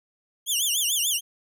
15% pulse tone with vibrato, 3139 Hz, G7, 2 cents sharp, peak -15 dBFS, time 0.46-1.21 s, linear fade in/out 50 ms, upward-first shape triangle, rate 6.8 Hz, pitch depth 240 cents each way, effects none

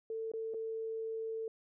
sine tone with dropouts, 446.7 Hz, A4, 26 cents sharp, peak -36 dBFS, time 0.1-1.48 s, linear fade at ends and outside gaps 2 ms, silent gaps 0.317-0.336 / 0.538-0.543 s, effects none

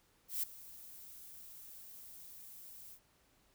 violet noise with ADSR envelope, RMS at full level -35 dBFS, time 0.28-3 s, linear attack 150 ms, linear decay 9 ms, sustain -18 dB, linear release 79 ms, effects pink hiss -71 dBFS RMS until 3.54 s

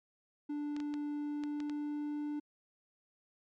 triangle tone with pitch glide, 293.7 to 295.7 Hz, D4 to D4, 0 to +12 cents, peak -33 dBFS, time 0.49-2.4 s, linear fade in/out 10 ms, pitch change +12 cents, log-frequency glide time 1.12-2.26 s
clicks, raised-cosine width 0.2 ms, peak -30 dBFS, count 6, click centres 0.765 / 0.802 / 0.94 / 1.437 / 1.603 / 1.697 s
effects MP3 64 kbps

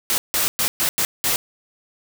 white noise bursts at uneven times, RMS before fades -20 dBFS, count 6, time 0.1-0.18 / 0.34-0.48 / 0.59-0.68 / 0.8-0.89 / 0.98-1.05 / 1.24-1.36 s, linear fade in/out 0 ms, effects none

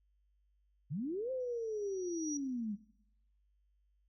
sine linear two-way sweep, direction up then down, 122.8 to 527 to 198.6 Hz, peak -35 dBFS, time 0.9-2.76 s, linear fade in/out 20 ms, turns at 1.31 s
sine tone with exponential growth, 5790 Hz, F#8, 38 cents flat, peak -36 dBFS, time 1.4-2.37 s, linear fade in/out 2 ms, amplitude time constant 210 ms
effects noise-tail reverb RT60 0.8 s tail -20 dB re dry + added 50 Hz sine -70 dBFS peak until 4.08 s

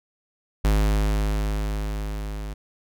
square tone with level ramp, 51.91 Hz, G#1, in tune, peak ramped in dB -17 to -31 dBFS, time 0.64-2.54 s, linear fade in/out 10 ms, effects none

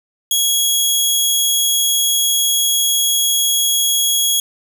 15% pulse tone, 3322 Hz, G#7, in tune, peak -6 dBFS, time 0.31-4.4 s, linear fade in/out 2 ms, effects none

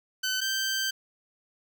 15% pulse tone pair in turn, 1520 / 1560 Hz, F#6 / G6, +46 / -9 cents, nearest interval unison, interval 45 cents, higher second, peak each -20 dBFS, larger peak neither, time 0.23-0.41 / 0.41-0.91 s, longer second, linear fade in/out 10 ms, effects none

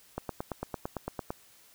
click train, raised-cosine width 1 ms, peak -19 dBFS, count 11, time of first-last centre 0.18-1.305 s, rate 8.89 Hz, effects white hiss -59 dBFS RMS until 1.74 s

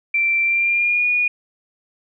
sine tone with pitch glide, 2349 to 2449 Hz, D7 to D#7, 0 to -28 cents, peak -15 dBFS, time 0.14-1.28 s, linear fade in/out 5 ms, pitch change +72 cents, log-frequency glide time 0.43-1.07 s, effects none

